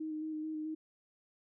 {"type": "tone with vibrato", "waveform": "sine", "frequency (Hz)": 311.1, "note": "D#4", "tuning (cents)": 0, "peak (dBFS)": -36, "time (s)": [0, 0.75], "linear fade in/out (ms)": 10, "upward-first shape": "square", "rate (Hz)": 4.6, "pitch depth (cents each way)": 16, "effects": []}